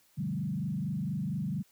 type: tone with frequency modulation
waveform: sine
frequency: 171.4 Hz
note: F3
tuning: 32 cents flat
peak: -30 dBFS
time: 0.17-1.63 s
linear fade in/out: 20 ms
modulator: 24.3 Hz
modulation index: 1.7
effects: white hiss -66 dBFS RMS until 1.71 s